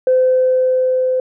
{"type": "tone with level ramp", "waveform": "sine", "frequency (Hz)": 513, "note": "C5", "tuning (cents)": -34, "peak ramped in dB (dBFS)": [-8, -13], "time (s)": [0.07, 1.2], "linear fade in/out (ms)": 2, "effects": ["tanh soft clip ceiling -5 dBFS"]}